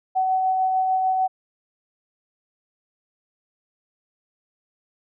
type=tone with tremolo; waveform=sine; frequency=753 Hz; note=F#5; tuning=30 cents sharp; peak=-17 dBFS; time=0.15-1.28 s; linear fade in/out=20 ms; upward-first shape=sine; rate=6.7 Hz; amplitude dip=25%; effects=none